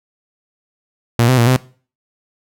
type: tone with pitch steps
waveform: sawtooth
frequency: 117.9 / 128.7 / 117.6 / 128.3 Hz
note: A#2 / C3 / A#2 / C3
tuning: +20 / -28 / +16 / -34 cents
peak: -6 dBFS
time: 1.19-1.562 s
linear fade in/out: 0 ms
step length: 93 ms
effects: noise-tail reverb RT60 0.4 s tail -20 dB re dry